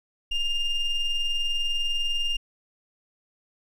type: ring-modulated tone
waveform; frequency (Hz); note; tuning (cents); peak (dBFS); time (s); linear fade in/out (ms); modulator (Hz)
triangle; 1400; F6; +4; -18; 0.31-2.37; 10; 1410
effects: none